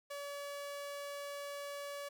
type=tone; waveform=sawtooth; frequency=570 Hz; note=C#5; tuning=48 cents sharp; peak=-38 dBFS; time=0.1-2.09 s; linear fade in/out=10 ms; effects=none